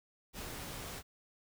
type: noise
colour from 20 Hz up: pink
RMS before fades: -44 dBFS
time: 0.33-1.03 s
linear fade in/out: 50 ms
effects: none